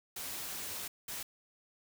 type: noise bursts at uneven times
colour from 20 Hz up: white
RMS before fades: -41 dBFS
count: 2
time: 0.16-0.88 / 1.08-1.23 s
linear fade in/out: 5 ms
effects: none